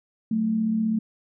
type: tone pair together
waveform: sine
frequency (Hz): 185.42 / 221.4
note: F#3 / A3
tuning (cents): +4 / +11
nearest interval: minor third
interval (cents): 307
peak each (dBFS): -31 / -21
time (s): 0.31-0.99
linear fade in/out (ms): 5
effects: none